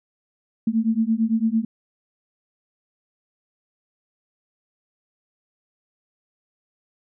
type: beating tone pair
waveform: sine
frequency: 219.7 / 228.6 Hz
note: A3 / A#3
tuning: -2 / -34 cents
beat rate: 8.9 Hz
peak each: -21 dBFS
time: 0.67-1.65 s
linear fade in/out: 5 ms
effects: none